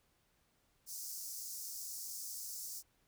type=high-pass noise; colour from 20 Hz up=pink; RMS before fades=-45 dBFS; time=0.86-2.83 s; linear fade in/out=50 ms; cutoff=5100 Hz; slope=48 dB/octave; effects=pink hiss -75 dBFS RMS until 3.07 s